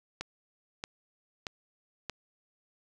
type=click train; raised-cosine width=0.2 ms; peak=-18 dBFS; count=4; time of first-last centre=0.21-2.097 s; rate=1.59 Hz; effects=none